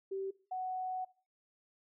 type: tone pair in turn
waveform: sine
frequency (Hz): 387.2 / 743.1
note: G4 / F#5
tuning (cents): -21 / +7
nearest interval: major seventh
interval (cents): 1128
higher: second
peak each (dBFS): -35 / -35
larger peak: neither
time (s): 0.11-0.31 / 0.51-1.05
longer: second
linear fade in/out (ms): 10
effects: noise-tail reverb RT60 0.4 s tail -20 dB re dry